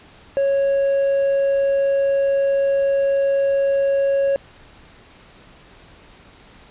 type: tone with hard clipping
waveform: sine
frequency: 552 Hz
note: C#5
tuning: 7 cents flat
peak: -16 dBFS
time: 0.37-4.36 s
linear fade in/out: 0 ms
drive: 2 dB
effects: pink hiss -47 dBFS RMS until 6.7 s + resampled to 8000 Hz